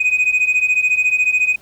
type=beating tone pair; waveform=sine; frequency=2489 / 2503 Hz; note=D#7 / D#7; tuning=0 / +10 cents; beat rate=14 Hz; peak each=-15 / -13 dBFS; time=0-1.56 s; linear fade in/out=10 ms; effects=tanh soft clip ceiling -10 dBFS + pink hiss -50 dBFS RMS until 1.61 s